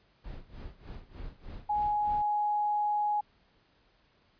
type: noise with tremolo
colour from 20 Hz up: brown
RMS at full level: -41 dBFS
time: 0.24-2.22 s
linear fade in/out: 5 ms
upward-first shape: sine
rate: 3.3 Hz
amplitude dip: 90%
type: tone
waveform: sine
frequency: 835 Hz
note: G#5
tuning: 9 cents sharp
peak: -26 dBFS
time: 1.69-3.21 s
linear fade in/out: 10 ms
effects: pink hiss -67 dBFS RMS until 4.39 s + resampled to 11025 Hz